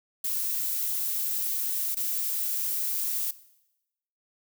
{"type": "noise with dropouts", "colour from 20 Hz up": "violet", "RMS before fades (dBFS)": -29, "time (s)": [0.24, 3.31], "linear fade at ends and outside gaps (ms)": 5, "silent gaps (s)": [1.948, 1.968], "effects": ["noise-tail reverb RT60 0.9 s tail -18 dB re dry"]}